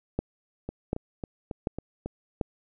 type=two click trains; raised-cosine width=2 ms; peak=-20 / -13 dBFS; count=6 / 4; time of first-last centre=0.69-2.06 / 0.19-2.412 s; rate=3.65 / 1.35 Hz; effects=none